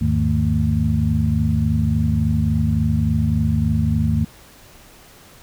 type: tone cluster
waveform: sine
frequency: 78.6 / 102.1 / 154.7 / 224.2 Hz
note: D#2 / G#2 / D#3 / A3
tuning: +18 / -29 / -10 / +33 cents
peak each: -21 dBFS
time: 0.01-4.25 s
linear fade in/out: 5 ms
effects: pink hiss -46 dBFS RMS until 5.42 s